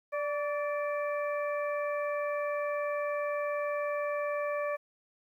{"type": "harmonic tone with a mistuned harmonic", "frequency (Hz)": 586, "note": "D5", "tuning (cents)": -4, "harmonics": [1, 2, 3, 4], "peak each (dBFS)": [-31, -37, -41, -43], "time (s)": [0.12, 4.77], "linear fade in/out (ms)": 20, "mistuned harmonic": 2, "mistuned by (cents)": -37, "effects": ["11-bit"]}